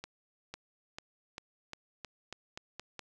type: accelerating click train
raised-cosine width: 0.2 ms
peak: -24 dBFS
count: 10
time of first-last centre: 0.04-2.993 s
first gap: 500 ms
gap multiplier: 0.89
effects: none